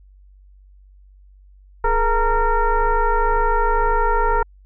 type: tone with frequency modulation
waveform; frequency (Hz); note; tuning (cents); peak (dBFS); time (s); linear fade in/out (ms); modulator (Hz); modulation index
sine; 477.3; A#4; +41; -14; 1.84-4.43; 5; 451; 1.9
effects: added 48 Hz sine -45 dBFS peak until 4.65 s